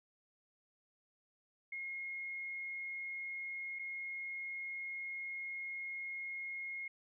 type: tone with dropouts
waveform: sine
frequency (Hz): 2152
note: C7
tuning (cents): +48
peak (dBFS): -40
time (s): 1.72-6.88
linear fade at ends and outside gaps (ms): 5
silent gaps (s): 3.789-3.793
effects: none